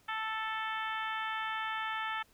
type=harmonic tone; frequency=440 Hz; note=A4; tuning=in tune; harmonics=2 / 3 / 4 / 5 / 6 / 7 / 8; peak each=-39 / -38 / -39 / -44 / -47 / -46 / -50 dBFS; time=0.08-2.23 s; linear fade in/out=10 ms; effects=pink hiss -66 dBFS RMS until 2.33 s